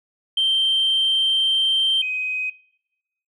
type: tone pair in turn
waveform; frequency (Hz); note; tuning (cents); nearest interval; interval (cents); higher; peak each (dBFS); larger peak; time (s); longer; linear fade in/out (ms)
sine; 3136 / 2515; G7 / D#7; 0 / +18; major third; 382; first; -15 / -22; first; 0.37-2.02 / 2.02-2.5; first; 5
effects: noise-tail reverb RT60 1.0 s tail -24 dB re dry + tanh soft clip ceiling -13 dBFS